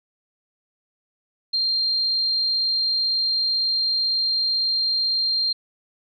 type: tone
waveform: sine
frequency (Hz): 4186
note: C8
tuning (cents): 0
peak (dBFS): -19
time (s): 1.53-5.53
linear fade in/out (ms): 10
effects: none